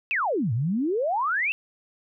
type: exponential two-way sweep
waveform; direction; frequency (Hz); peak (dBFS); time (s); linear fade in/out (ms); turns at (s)
sine; down then up; 2758 to 105.8 to 2758; -22; 0.11-1.52; 0; 0.53
effects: none